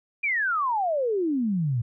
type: exponential sweep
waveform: sine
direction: down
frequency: 2438 to 110.9 Hz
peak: -22 dBFS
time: 0.23-1.82 s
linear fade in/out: 10 ms
effects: none